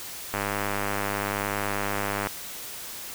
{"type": "click train", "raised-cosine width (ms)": 0.5, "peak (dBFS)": -12, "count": 196, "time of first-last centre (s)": [0.34, 2.271], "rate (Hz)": 101, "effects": ["white hiss -38 dBFS RMS until 3.14 s"]}